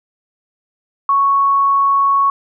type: tone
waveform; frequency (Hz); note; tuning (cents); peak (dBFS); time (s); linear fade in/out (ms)
sine; 1108.7; C#6; 0; -10; 1.09-2.3; 2
effects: none